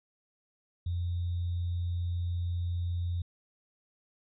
sine tone with sample-and-hold, 87.31 Hz, F2, in tune, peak -29 dBFS, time 0.86-3.22 s, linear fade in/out 5 ms, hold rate 3675 Hz, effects resampled to 11025 Hz

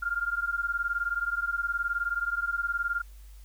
sine beating tone pair, 1391 / 1410 Hz, F6 / F6, -7 / +16 cents, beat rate 19 Hz, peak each -30 dBFS, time 0.02-3.02 s, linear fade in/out 10 ms, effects added 50 Hz sine -45 dBFS peak until 3.44 s + white hiss -61 dBFS RMS until 3.44 s

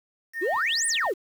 sine tone, 1833 Hz, A#6, 30 cents flat, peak -28 dBFS, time 0.33-1.12 s, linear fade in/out 50 ms
sine exponential two-way sweep, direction up then down, 315.3 to 9956 to 315.3 Hz, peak -22 dBFS, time 0.41-1.14 s, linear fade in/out 20 ms, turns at 0.87 s
effects tanh soft clip ceiling -17 dBFS + 8-bit

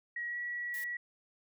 sine tone with pitch glide, 1906 to 1931.5 Hz, A#6 to B6, +38 to -39 cents, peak -35 dBFS, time 0.16-0.97 s, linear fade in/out 5 ms, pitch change +23 cents, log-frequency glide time 0.27-0.37 s
blue noise, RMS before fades -48 dBFS, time 0.74-0.84 s, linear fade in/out 0 ms
effects none

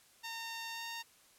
10% pulse tone with pitch glide, 914 to 921.4 Hz, A#5 to A#5, -34 to -20 cents, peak -32 dBFS, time 0.23-1.03 s, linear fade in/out 20 ms, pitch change +14 cents, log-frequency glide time 0.71-0.84 s, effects white hiss -64 dBFS RMS until 1.38 s + low-pass 12000 Hz 12 dB/octave

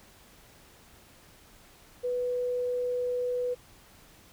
sine tone, 493.9 Hz, B4, in tune, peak -27 dBFS, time 2.03-3.55 s, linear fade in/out 20 ms, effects pink hiss -56 dBFS RMS until 4.32 s

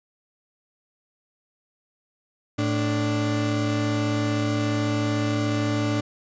35% pulse tone pair together, 110 / 293.7 Hz, A2 / D4, 0 / 0 cents, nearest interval octave + perfect fourth, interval 1700 cents, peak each -23 dBFS, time 2.58-6.01 s, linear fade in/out 10 ms, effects resampled to 16000 Hz

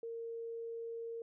sine tone, 460.4 Hz, A#4, 22 cents flat, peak -40 dBFS, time 0.03-1.22 s, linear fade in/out 2 ms, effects none

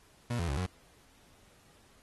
30% pulse tone with pitch steps, 119.9 / 85 / 69.2 / 91.3 Hz, A#2 / F2 / C#2 / F#2, +49 / -46 / -2 / -23 cents, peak -28 dBFS, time 0.3-0.664 s, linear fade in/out 5 ms, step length 91 ms, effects pink hiss -63 dBFS RMS until 2.02 s + AAC 32 kbps

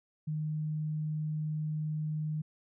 sine tone, 153.8 Hz, D#3, 20 cents flat, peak -31 dBFS, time 0.27-2.42 s, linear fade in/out 10 ms, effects none

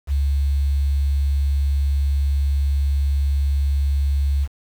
sine tone with quantisation, 70 Hz, C#2, 18 cents sharp, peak -16 dBFS, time 0.07-4.48 s, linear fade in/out 50 ms, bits 7, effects none

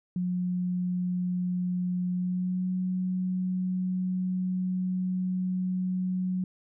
sine tone with pitch glide, 180 to 184.1 Hz, F#3 to F#3, -47 to -8 cents, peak -26 dBFS, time 0.16-6.44 s, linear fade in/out 2 ms, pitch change +39 cents, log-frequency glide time 2.12-2.7 s, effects none

